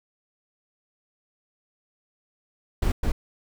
brown noise bursts at uneven times, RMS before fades -22 dBFS, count 2, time 2.82-2.92 / 3.03-3.12 s, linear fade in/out 5 ms, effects none

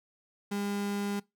35% pulse tone, 202.3 Hz, G#3, 45 cents flat, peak -29 dBFS, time 0.51-1.2 s, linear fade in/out 10 ms, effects noise-tail reverb RT60 0.2 s tail -22 dB re dry

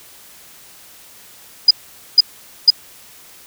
sine tone bursts, 4931 Hz, D#8, 16 cents flat, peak -3 dBFS, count 3, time 1.68-2.704 s, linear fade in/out 5 ms, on 28 ms, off 470 ms, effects white hiss -43 dBFS RMS until 3.46 s

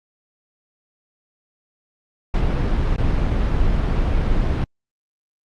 brown noise with dropouts, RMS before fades -18 dBFS, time 2.34-4.64 s, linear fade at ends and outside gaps 2 ms, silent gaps 2.962-2.981 s, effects low-pass 4000 Hz 12 dB/octave + Opus 48 kbps

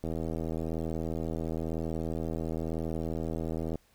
click train, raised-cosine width 2 ms, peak -21 dBFS, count 302, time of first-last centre 0.04-3.756 s, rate 81 Hz, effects pink hiss -66 dBFS RMS until 3.94 s

